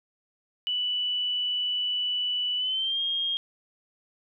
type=tone with pitch glide; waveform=sine; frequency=2967 to 3236 Hz; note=F#7 to G#7; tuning=+4 to -46 cents; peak=-25 dBFS; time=0.67-3.37 s; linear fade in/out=0 ms; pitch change=+150 cents; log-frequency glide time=2.57-3.01 s; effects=none